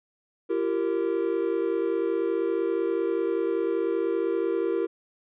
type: tone cluster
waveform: triangle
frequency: 338.9 / 389.2 / 464.3 Hz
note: E4 / G4 / A#4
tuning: +48 / -12 / -7 cents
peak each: -26 dBFS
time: 0.49-4.87 s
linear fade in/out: 20 ms
effects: resampled to 8000 Hz